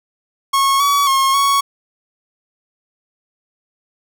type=tone with pitch steps; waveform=45% pulse; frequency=1094 / 1134 / 1079 / 1113 Hz; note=C#6 / C#6 / C#6 / C#6; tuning=-23 / +39 / -47 / +7 cents; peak=-12 dBFS; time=0.53-1.61 s; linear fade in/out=10 ms; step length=270 ms; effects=none